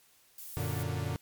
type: noise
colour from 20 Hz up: violet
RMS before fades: -44 dBFS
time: 0.38-0.83 s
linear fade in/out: 2 ms
type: chord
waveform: 45% pulse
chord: Gb augmented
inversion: none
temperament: equal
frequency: 92.5 / 116.54 / 146.83 Hz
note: Gb2 / Bb2 / D3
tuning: 0 / 0 / 0 cents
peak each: -36 dBFS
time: 0.57-1.16 s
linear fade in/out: 0 ms
effects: white hiss -64 dBFS RMS until 1.21 s + MP3 96 kbps